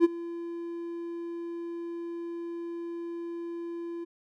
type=tone with ADSR envelope; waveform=triangle; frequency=340 Hz; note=F4; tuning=46 cents flat; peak=-12 dBFS; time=0-4.05 s; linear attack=43 ms; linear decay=25 ms; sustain=-20 dB; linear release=17 ms; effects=none